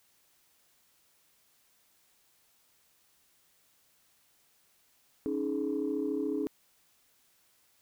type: chord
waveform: sine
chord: C# suspended second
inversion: none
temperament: equal with one note detuned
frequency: 277.2 / 311.1 / 421.6 Hz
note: C#4 / D#4 / G#4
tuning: 0 / 0 / +26 cents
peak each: -33 dBFS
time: 5.26-6.47 s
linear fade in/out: 0 ms
effects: tanh soft clip ceiling -22 dBFS + white hiss -68 dBFS RMS until 7.81 s